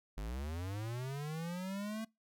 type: linear sweep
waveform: square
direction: up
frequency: 47 to 225 Hz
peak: -39 dBFS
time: 0.17-2.05 s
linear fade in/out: 10 ms
effects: noise-tail reverb RT60 0.2 s tail -24 dB re dry